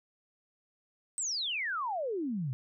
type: exponential sweep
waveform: sine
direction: down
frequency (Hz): 8372 to 119.8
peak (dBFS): -31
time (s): 1.18-2.53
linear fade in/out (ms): 0
effects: none